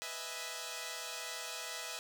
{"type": "chord", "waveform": "5% pulse", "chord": "E major seventh", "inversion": "second", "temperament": "equal", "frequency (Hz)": [493.9, 622.3, 659.3, 830.6], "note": ["B4", "D#5", "E5", "G#5"], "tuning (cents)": [0, 0, 0, 0], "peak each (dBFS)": [-35, -36, -33, -36], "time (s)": [0.02, 1.99], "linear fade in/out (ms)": 0, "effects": []}